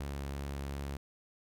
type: tone with vibrato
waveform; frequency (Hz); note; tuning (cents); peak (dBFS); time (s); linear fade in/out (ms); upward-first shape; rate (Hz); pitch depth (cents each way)
sawtooth; 69.8; C#2; +13; -33; 0-0.97; 5; sine; 2.8; 9
effects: none